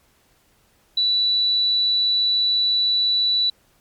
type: tone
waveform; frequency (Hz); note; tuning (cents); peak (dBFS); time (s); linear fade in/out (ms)
sine; 3953; B7; +1; -16; 0.97-3.5; 5
effects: pink hiss -60 dBFS RMS until 3.8 s + MP3 96 kbps